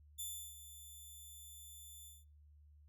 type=tone with ADSR envelope; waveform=5% pulse; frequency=3520 Hz; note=A7; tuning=in tune; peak=-33 dBFS; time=0.18-2.25 s; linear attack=19 ms; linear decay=340 ms; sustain=-12 dB; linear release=190 ms; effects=noise-tail reverb RT60 0.4 s tail -25 dB re dry + added 74 Hz sine -60 dBFS peak until 2.88 s